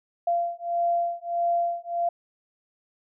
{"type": "beating tone pair", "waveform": "sine", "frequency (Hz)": [688, 689.6], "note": ["F5", "F5"], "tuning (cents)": [-26, -22], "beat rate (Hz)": 1.6, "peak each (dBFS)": -26, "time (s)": [0.27, 2.09], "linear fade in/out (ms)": 5, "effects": []}